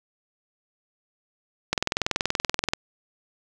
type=click train; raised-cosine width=0.2 ms; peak=-5 dBFS; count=22; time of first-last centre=1.73-2.735 s; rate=20.9 Hz; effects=none